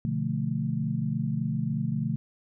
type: chord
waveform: sine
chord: B half-diminished seventh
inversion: none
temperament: equal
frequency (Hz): 123.47 / 146.83 / 174.61 / 220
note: B2 / D3 / F3 / A3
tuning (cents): 0 / 0 / 0 / 0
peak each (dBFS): -32 / -30 / -33 / -31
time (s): 0.05-2.16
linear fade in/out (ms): 0
effects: none